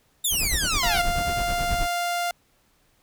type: exponential sweep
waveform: 10% pulse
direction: down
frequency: 3729 to 673 Hz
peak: -14 dBFS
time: 0.24-1.02 s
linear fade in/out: 10 ms
type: noise with tremolo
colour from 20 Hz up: brown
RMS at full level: -25 dBFS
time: 0.3-1.88 s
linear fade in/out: 50 ms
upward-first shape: triangle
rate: 9.3 Hz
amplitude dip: 85%
type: tone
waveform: sawtooth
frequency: 698.5 Hz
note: F5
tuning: in tune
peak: -20 dBFS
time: 0.83-2.31 s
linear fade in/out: 2 ms
effects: pink hiss -64 dBFS RMS until 3.02 s